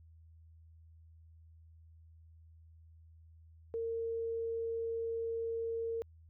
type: tone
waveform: sine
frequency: 457.6 Hz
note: A#4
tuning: 32 cents flat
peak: -34 dBFS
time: 3.74-6.02 s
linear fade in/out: 0 ms
effects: added 81 Hz sine -56 dBFS peak until 6.29 s